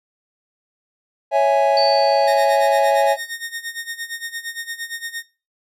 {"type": "chord", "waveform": "triangle", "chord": "C# minor", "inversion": "none", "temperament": "equal", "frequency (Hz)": [554.4, 659.3, 830.6], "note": ["C#5", "E5", "G#5"], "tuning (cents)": [0, 0, 0], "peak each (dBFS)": -15, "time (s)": [1.31, 3.17], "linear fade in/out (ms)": 50}
{"type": "tone with exponential decay", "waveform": "sine", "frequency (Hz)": 4541, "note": "C#8", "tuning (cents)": 41, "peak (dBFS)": -19, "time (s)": [1.77, 3.34], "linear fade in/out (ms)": 1, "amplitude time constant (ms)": 340}
{"type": "tone with tremolo", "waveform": "sawtooth", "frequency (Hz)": 1845, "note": "A#6", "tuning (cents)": -18, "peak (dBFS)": -21, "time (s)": [2.27, 5.23], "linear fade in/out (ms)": 10, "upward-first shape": "sine", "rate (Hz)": 8.7, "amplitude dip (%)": 80}
{"effects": ["noise-tail reverb RT60 0.3 s tail -18 dB re dry", "resampled to 32000 Hz"]}